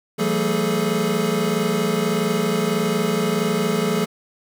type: tone cluster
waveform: square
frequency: 168.9 / 193.3 / 225.7 / 415 / 436.6 Hz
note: E3 / G3 / A3 / G#4 / A4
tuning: +42 / -24 / +44 / -1 / -13 cents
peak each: -26 dBFS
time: 0.18-4.06 s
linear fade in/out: 20 ms
effects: none